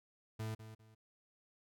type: tone with echo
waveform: 40% pulse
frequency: 109.9 Hz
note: A2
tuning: 2 cents flat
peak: -38 dBFS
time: 0.39-0.55 s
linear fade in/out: 10 ms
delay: 200 ms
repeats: 2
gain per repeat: -11 dB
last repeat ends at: 0.95 s
effects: none